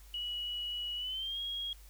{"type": "tone with pitch glide", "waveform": "sine", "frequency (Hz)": [2926, 3284], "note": ["F#7", "G#7"], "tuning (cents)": [-20, -20], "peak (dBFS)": -35, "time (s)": [0.14, 1.73], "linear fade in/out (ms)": 2, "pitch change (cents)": 200, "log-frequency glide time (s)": [0.97, 1.4], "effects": ["added 50 Hz sine -52 dBFS peak until 1.89 s", "white hiss -61 dBFS RMS until 1.89 s"]}